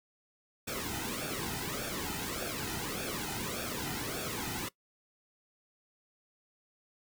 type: noise with flanger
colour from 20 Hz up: pink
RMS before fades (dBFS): -37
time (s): 0.67-4.69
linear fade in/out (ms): 10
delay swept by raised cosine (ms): 0.99 to 1.82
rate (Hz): 1.7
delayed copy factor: -0.75
effects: noise-tail reverb RT60 0.1 s tail -20 dB re dry